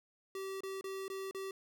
square tone with dropouts, 385.8 Hz, G4, 28 cents flat, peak -40 dBFS, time 0.35-1.51 s, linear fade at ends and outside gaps 2 ms, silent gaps 0.606-0.634 / 0.811-0.841 / 1.081-1.1 / 1.311-1.347 s, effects none

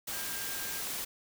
sine tone in noise, 1601 Hz, G6, 36 cents sharp, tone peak -45 dBFS, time 0.12-0.81 s, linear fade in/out 10 ms, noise white, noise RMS -37 dBFS, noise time 0.07-1.05 s, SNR -11 dB, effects none

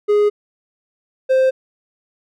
triangle tone pair in turn, 415.3 / 523.2 Hz, G#4 / C5, 0 / 0 cents, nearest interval major third, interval 400 cents, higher second, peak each -9 dBFS, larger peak neither, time 0.08-0.3 / 1.29-1.51 s, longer neither, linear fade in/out 20 ms, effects none

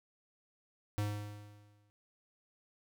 square tone with exponential decay, 103.83 Hz, G#2, in tune, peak -31 dBFS, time 0.98-1.9 s, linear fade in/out 0 ms, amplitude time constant 200 ms, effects none

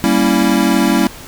square chord, G diminished seventh, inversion none, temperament equal, 196 / 233.1 / 277.2 / 329.6 Hz, G3 / Bb3 / Db4 / Fb4, 0 / 0 / 0 / 0 cents, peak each -17 dBFS, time 0.04-1.07 s, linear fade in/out 0 ms, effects pink hiss -34 dBFS RMS until 1.27 s

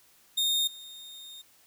40% pulse tone with level steps, 3678 Hz, A#7, 24 cents flat, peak -23 / -42 dBFS, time 0.37-1.42 s, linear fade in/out 10 ms, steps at 0.67 s, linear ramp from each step 5 ms, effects white hiss -61 dBFS RMS until 1.66 s

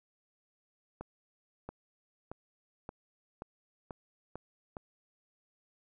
accelerating click train, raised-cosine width 1 ms, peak -27 dBFS, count 8, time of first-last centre 1.01-4.768 s, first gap 680 ms, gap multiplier 0.92, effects none

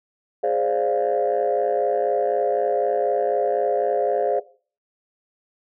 sine chord, D half-diminished seventh, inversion second, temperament equal, 415.3 / 523.3 / 587.3 / 698.5 Hz, Ab4 / C5 / D5 / F5, 0 / 0 / 0 / 0 cents, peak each -23 dBFS, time 0.43-4.4 s, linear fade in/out 10 ms, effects noise-tail reverb RT60 0.4 s tail -18 dB re dry + tanh soft clip ceiling -12 dBFS

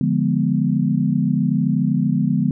sine chord, D diminished seventh, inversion none, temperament equal, 146.83 / 174.61 / 207.7 / 246.9 Hz, D3 / F3 / Ab3 / Cb4, 0 / 0 / 0 / 0 cents, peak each -21 dBFS, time 0.01-2.51 s, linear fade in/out 2 ms, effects none

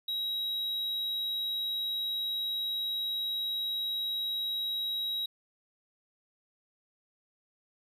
triangle tone, 3840 Hz, B7, 49 cents flat, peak -29 dBFS, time 0.08-5.26 s, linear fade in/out 5 ms, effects none

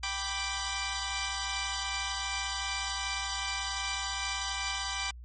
10% pulse chord, G major, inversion none, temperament equal, 784 / 987.8 / 1174.7 Hz, G5 / B5 / D6, 0 / 0 / 0 cents, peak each -28 dBFS, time 0.03-5.11 s, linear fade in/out 5 ms, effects added 60 Hz sine -43 dBFS peak until 5.24 s + MP3 32 kbps

